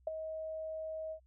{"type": "tone with ADSR envelope", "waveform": "sine", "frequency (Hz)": 634, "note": "D#5", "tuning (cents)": 32, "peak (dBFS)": -29, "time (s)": [0.07, 1.2], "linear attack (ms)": 4, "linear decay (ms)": 14, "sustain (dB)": -9, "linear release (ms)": 85, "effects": ["added 63 Hz sine -63 dBFS peak until 1.26 s"]}